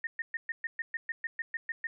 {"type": "tone bursts", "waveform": "sine", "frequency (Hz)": 1840, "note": "A#6", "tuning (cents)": -23, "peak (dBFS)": -31, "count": 13, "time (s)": [0.04, 1.87], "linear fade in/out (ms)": 2, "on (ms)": 30, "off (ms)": 120, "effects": []}